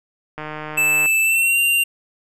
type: click train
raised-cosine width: 0.5 ms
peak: -15 dBFS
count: 105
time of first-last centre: 0.38-1.06 s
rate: 153 Hz
type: tone with pitch glide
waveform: square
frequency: 2637 to 2776 Hz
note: E7 to F7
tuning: 0 to -11 cents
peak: -15 dBFS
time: 0.77-1.84 s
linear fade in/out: 10 ms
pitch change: +89 cents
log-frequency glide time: 1.22-1.59 s
effects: none